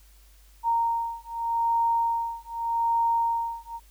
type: beating tone pair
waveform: sine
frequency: 926 / 926.83 Hz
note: A#5 / A#5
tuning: -12 / -10 cents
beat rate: 0.83 Hz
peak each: -26 dBFS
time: 0.63-3.8 s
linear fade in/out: 50 ms
effects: added 50 Hz sine -52 dBFS peak until 3.9 s + white hiss -60 dBFS RMS until 3.9 s